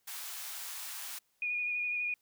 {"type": "high-pass noise", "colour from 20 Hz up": "white", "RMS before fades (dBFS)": -42, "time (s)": [0.07, 1.19], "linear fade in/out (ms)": 10, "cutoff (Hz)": 770, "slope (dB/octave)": 24}
{"type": "tone with vibrato", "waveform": "sine", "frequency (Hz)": 2449, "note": "D#7", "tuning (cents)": -28, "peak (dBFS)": -31, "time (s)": [1.42, 2.14], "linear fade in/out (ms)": 2, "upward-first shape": "square", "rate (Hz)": 12, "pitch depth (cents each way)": 14}
{"effects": ["white hiss -75 dBFS RMS until 2.21 s"]}